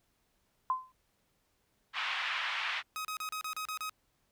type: tone with exponential decay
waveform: sine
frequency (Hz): 1031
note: C6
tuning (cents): -26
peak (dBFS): -24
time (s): 0.7-0.92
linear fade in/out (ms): 1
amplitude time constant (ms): 46
type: band-pass noise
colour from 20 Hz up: white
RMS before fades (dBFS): -35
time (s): 1.93-2.83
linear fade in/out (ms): 50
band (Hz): 980 to 3000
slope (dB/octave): 24
type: tone bursts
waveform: sawtooth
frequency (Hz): 1264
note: D#6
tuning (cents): +27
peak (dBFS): -32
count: 8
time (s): 2.96-3.895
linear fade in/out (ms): 0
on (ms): 88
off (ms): 33
effects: pink hiss -75 dBFS RMS until 4.31 s